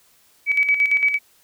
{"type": "tone with tremolo", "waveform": "sine", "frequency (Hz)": 2281, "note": "C#7", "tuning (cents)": 49, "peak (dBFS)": -13, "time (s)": [0.46, 1.19], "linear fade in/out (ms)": 50, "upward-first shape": "square", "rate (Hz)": 8.8, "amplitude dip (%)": 60, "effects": ["white hiss -57 dBFS RMS until 1.43 s"]}